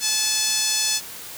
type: tone with band-pass filter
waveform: 5% pulse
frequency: 866 Hz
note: A5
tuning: 28 cents flat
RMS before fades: -22 dBFS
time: 0-1.01 s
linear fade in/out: 50 ms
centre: 5600 Hz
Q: 1
effects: white hiss -37 dBFS RMS until 1.37 s